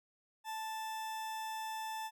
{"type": "tone", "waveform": "40% pulse", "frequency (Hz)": 880, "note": "A5", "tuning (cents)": 0, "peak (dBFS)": -38, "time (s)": [0.44, 2.11], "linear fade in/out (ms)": 50, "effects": []}